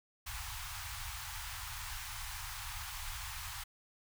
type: band-stop noise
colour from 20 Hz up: pink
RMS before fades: -43 dBFS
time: 0.26-3.64 s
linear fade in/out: 10 ms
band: 110 to 820 Hz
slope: 48 dB/octave
effects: none